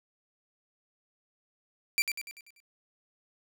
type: tone with echo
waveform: sawtooth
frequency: 2349 Hz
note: D7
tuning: in tune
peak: -20 dBFS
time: 1.98-2.02 s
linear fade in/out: 0 ms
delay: 97 ms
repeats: 6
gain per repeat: -6 dB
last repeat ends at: 2.602 s
effects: none